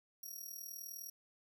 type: tone with amplitude modulation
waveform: 10% pulse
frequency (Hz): 5670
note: F8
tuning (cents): +25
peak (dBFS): -37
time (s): 0.23-1.1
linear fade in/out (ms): 5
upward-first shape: sine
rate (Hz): 39.8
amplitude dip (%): 75
effects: none